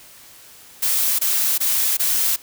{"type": "noise bursts", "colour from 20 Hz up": "blue", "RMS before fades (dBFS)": -19, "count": 4, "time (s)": [0.82, 2.363], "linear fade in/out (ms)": 10, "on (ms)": 370, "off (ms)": 21, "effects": ["white hiss -45 dBFS RMS until 2.42 s"]}